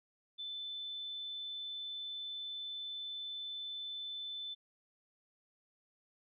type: tone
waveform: sine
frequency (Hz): 3520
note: A7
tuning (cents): 0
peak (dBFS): -40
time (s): 0.38-4.55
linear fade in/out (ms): 20
effects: none